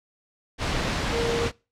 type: tone in noise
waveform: sine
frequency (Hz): 466.2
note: A#4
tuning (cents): 0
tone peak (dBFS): -24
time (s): 1.11-1.5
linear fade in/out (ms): 50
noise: pink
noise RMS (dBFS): -26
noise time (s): 0.58-1.52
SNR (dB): -1
effects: noise-tail reverb RT60 0.3 s tail -24 dB re dry + low-pass 5000 Hz 12 dB/octave